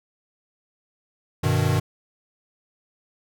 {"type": "chord", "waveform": "square", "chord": "G augmented", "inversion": "none", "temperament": "equal with one note detuned", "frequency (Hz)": [98, 123.47, 153.6], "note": ["G2", "B2", "D#3"], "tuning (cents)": [0, 0, -22], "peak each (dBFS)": -24, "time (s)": [1.43, 1.8], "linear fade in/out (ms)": 10, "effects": []}